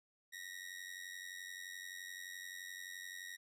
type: ring-modulated tone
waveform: sawtooth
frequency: 1892 Hz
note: A#6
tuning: 25 cents sharp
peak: -40 dBFS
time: 0.32-3.37 s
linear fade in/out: 20 ms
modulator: 45.8 Hz
effects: resampled to 32000 Hz